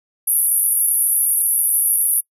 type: band-pass noise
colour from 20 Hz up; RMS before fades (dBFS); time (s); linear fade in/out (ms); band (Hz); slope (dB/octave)
white; -17; 0.27-2.21; 10; 10000 to 12000; 96
effects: noise-tail reverb RT60 0.1 s tail -26 dB re dry